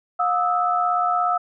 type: tone cluster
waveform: sine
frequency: 714 / 1233 / 1310 Hz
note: F5 / D#6 / E6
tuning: +38 / -16 / -11 cents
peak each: -21 / -28 / -21 dBFS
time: 0.19-1.38 s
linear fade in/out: 10 ms
effects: none